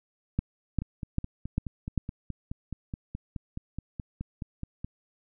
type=two click trains; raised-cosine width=5 ms; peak=-22 / -13 dBFS; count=20 / 5; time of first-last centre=0.82-4.845 / 0.39-1.977 s; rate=4.72 / 2.52 Hz; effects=none